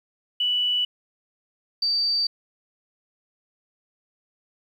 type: tone pair in turn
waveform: sine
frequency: 2960 / 4632 Hz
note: F#7 / D8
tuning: 0 / -25 cents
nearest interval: minor sixth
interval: 775 cents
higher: second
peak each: -20 dBFS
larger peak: neither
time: 0.4-0.85 / 1.82-2.27 s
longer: neither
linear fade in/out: 5 ms
effects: 9-bit